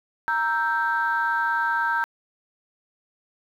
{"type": "chord", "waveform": "sine", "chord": "E diminished", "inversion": "second", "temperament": "equal", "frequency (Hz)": [932.3, 1318.5, 1568], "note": ["Bb5", "E6", "G6"], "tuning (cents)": [0, 0, 0], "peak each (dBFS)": [-24, -28, -23], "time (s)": [0.28, 2.04], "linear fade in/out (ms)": 0, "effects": ["tanh soft clip ceiling -13 dBFS", "9-bit"]}